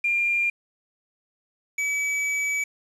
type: tone pair in turn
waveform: sine / square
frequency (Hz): 2396 / 2288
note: D7 / D7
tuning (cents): +34 / -46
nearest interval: minor second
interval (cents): 80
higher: first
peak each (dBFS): -20 / -24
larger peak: first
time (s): 0.04-0.5 / 1.78-2.64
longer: second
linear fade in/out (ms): 5
effects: resampled to 24000 Hz + 8-bit